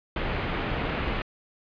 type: low-pass noise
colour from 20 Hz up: pink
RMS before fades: -29 dBFS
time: 0.16-1.22 s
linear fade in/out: 2 ms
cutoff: 3000 Hz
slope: 24 dB/octave
effects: resampled to 11025 Hz